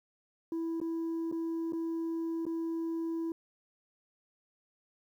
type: tone with dropouts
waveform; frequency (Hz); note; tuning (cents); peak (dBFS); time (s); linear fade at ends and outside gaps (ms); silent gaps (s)
sine; 329.6; E4; 0; -29; 0.52-3.32; 2; 0.802-0.814 / 1.315-1.324 / 1.723-1.732 / 2.454-2.465
effects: tanh soft clip ceiling -31 dBFS + 11-bit